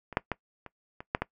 clicks, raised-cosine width 0.5 ms, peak -26 / -8 / -14 / -27 / -25 / -10 / -13 dBFS, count 7, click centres 0.127 / 0.171 / 0.317 / 0.663 / 1.005 / 1.149 / 1.22 s, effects noise-tail reverb RT60 0.1 s tail -21 dB re dry

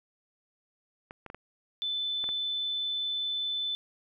clicks, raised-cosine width 0.5 ms, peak -27 dBFS, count 6, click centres 1.109 / 1.263 / 1.301 / 1.346 / 2.241 / 2.29 s
sine tone, 3515 Hz, A7, 2 cents flat, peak -29 dBFS, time 1.82-3.75 s, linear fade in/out 0 ms
effects none

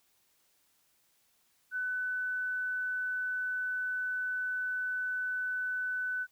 sine tone, 1500 Hz, F#6, 23 cents sharp, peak -31 dBFS, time 1.71-6.27 s, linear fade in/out 50 ms, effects white hiss -71 dBFS RMS until 6.31 s

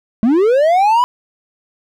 triangle linear sweep, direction up, 207.7 to 1005 Hz, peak -7 dBFS, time 0.23-1.04 s, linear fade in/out 0 ms, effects none

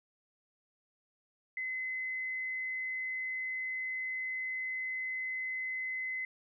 sine tone, 2040 Hz, C7, 44 cents flat, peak -34 dBFS, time 1.57-6.25 s, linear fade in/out 2 ms, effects none

